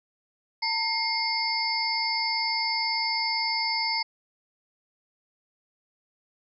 sine tone cluster, 909 / 2129 / 4555 / 5080 Hz, A#5 / C7 / C#8 / D#8, -44 / +30 / +46 / +35 cents, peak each -30 dBFS, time 0.62-4.03 s, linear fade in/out 10 ms, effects none

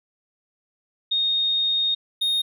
sine / triangle tone pair in turn, 3705 / 3705 Hz, A#7 / A#7, -11 / -11 cents, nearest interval unison, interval 0 cents, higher neither, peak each -19 / -18 dBFS, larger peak second, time 1.11-1.95 / 2.21-2.42 s, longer first, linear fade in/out 10 ms, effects none

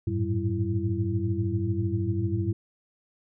sine tone cluster, 94 / 106.8 / 114.2 / 191.9 / 334.2 Hz, F#2 / G#2 / A#2 / G3 / E4, +28 / +49 / -35 / -37 / +24 cents, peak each -29 / -29 / -33 / -34 / -31 dBFS, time 0.07-2.53 s, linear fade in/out 5 ms, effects none

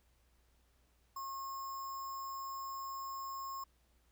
sine tone with sample-and-hold, 1082 Hz, C#6, 42 cents flat, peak -40 dBFS, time 1.16-3.64 s, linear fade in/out 5 ms, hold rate 6300 Hz, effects added 60 Hz sine -70 dBFS peak until 4.11 s + pink hiss -75 dBFS RMS until 4.11 s

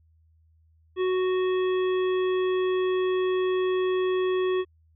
harmonic tone, 370 Hz, F#4, in tune, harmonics 1 / 3 / 5 / 7 / 9, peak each -22 / -35 / -39 / -43 / -42 dBFS, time 0.96-4.65 s, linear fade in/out 50 ms, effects added 80 Hz sine -58 dBFS peak until 4.95 s

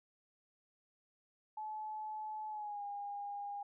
sine tone with pitch glide, 860 to 811.7 Hz, A5 to G#5, -40 to -40 cents, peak -40 dBFS, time 1.57-3.63 s, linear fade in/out 5 ms, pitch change -100 cents, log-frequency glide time 2.49-2.83 s, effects none

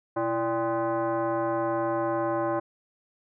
sine tone with frequency modulation, 123.47 Hz, B2, in tune, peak -24 dBFS, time 0.16-2.6 s, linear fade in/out 10 ms, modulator 459 Hz, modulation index 2.1, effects none

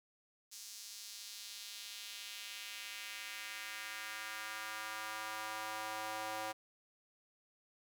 square tone with high-pass filter sweep, 108.5 Hz, A2, 24 cents flat, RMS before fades -45 dBFS, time 0.51-6.53 s, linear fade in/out 20 ms, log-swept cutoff 5700 to 710 Hz, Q 1.5, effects none

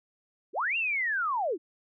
sine linear two-way sweep, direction up then down, 278.8 to 2800 to 278.8 Hz, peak -26 dBFS, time 0.53-1.58 s, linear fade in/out 50 ms, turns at 0.77 s, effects none

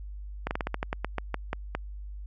slowing click train, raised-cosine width 0.5 ms, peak -14 dBFS, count 13, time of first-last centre 0.47-1.75 s, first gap 39 ms, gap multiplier 1.17, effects added 50 Hz sine -37 dBFS peak until 2.26 s

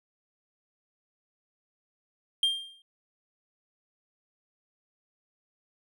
triangle tone with exponential decay, 3194 Hz, G7, 32 cents sharp, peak -18 dBFS, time 2.43-2.82 s, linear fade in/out 2 ms, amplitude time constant 84 ms, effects none

